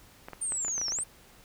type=clicks; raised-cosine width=0.5 ms; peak=-25 dBFS; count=10; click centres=0.285 / 0.333 / 0.521 / 0.648 / 0.682 / 0.78 / 0.815 / 0.883 / 0.921 / 0.987 s
type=linear two-way sweep; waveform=sine; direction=down then up; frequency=9030 to 5280 to 9030 Hz; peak=-29 dBFS; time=0.41-1.04 s; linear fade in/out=10 ms; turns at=0.89 s
effects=pink hiss -56 dBFS RMS until 1.44 s